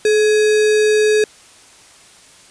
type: tone with sample-and-hold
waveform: sine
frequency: 427.4 Hz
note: G#4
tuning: 50 cents sharp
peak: -10 dBFS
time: 0.05-1.24 s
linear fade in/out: 2 ms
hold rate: 2100 Hz
effects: white hiss -45 dBFS RMS until 2.5 s + resampled to 22050 Hz

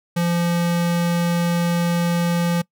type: tone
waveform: square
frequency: 172 Hz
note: F3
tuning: 26 cents flat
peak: -18 dBFS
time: 0.16-2.62 s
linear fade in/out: 10 ms
effects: noise-tail reverb RT60 0.1 s tail -23 dB re dry

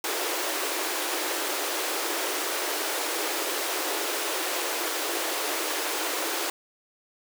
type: high-pass noise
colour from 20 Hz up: pink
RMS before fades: -29 dBFS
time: 0.04-6.5 s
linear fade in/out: 2 ms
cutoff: 300 Hz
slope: 96 dB/octave
effects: none

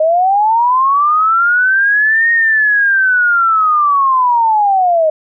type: linear two-way sweep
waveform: sine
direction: up then down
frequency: 614 to 1864.7 to 614 Hz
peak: -8 dBFS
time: 0-5.1 s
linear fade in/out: 5 ms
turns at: 2.31 s
effects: none

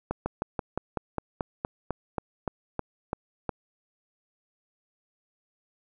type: slowing click train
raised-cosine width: 1 ms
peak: -14 dBFS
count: 15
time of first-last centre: 0.11-3.493 s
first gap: 150 ms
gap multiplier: 1.07
effects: none

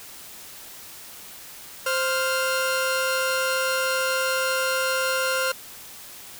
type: tone pair together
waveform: sawtooth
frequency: 523.2 / 1396.9 Hz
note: C5 / F6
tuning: 0 / 0 cents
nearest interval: octave + perfect fourth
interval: 1700 cents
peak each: -21 / -21 dBFS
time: 1.86-5.52 s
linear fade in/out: 5 ms
effects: white hiss -42 dBFS RMS until 6.39 s

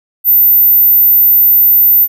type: tone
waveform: sine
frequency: 14170 Hz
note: A9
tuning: 11 cents sharp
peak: -4 dBFS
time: 0.24-2.08 s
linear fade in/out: 50 ms
effects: none

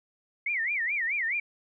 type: tone with vibrato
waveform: sine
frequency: 2084 Hz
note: C7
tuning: 7 cents flat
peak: -26 dBFS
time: 0.46-1.4 s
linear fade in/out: 5 ms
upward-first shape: sine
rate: 4.7 Hz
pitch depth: 260 cents each way
effects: none

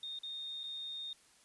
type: tone with dropouts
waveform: sine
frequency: 3677 Hz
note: A#7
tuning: 24 cents flat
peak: -40 dBFS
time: 0.03-1.13 s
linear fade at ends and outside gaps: 2 ms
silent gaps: 0.189-0.233 / 0.634-0.638 s
effects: white hiss -65 dBFS RMS until 1.44 s + resampled to 24000 Hz

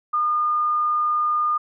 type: tone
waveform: sine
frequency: 1216 Hz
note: D#6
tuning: 40 cents flat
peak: -18 dBFS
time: 0.13-1.58 s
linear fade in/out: 10 ms
effects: none

